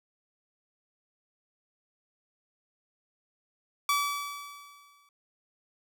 sawtooth tone with exponential decay, 1149 Hz, D6, 38 cents flat, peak -19 dBFS, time 3.89-5.09 s, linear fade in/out 2 ms, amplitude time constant 260 ms, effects none

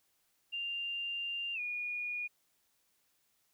sine tone with pitch glide, 2791 to 2444 Hz, F7 to D#7, -2 to -32 cents, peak -35 dBFS, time 0.52-2.28 s, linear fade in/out 20 ms, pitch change -230 cents, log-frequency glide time 1.54-1.6 s, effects white hiss -75 dBFS RMS until 3.53 s

